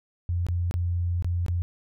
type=tone with dropouts; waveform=sine; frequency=87.31 Hz; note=F2; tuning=in tune; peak=-23 dBFS; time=0.29-1.62 s; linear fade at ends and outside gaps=0 ms; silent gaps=0.466-0.486 / 0.711-0.74 / 1.224-1.245 / 1.463-1.483 s; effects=none